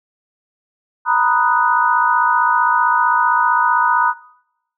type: chord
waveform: sine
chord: B major seventh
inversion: third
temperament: equal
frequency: 932.3 / 987.8 / 1244.5 / 1480 Hz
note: A#5 / B5 / D#6 / F#6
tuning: 0 / 0 / 0 / 0 cents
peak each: -17 / -17 / -18 / -19 dBFS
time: 1.05-4.14 s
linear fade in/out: 50 ms
effects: noise-tail reverb RT60 0.8 s tail -21 dB re dry